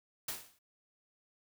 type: noise with exponential decay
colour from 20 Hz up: white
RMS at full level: -35 dBFS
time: 0.28-0.59 s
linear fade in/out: 5 ms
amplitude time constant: 66 ms
effects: none